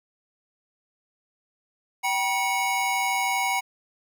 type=tone cluster; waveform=square; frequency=773 / 962 / 2207 Hz; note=G5 / B5 / C#7; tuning=-24 / -46 / -8 cents; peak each=-28 dBFS; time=2.03-3.61 s; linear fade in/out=20 ms; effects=none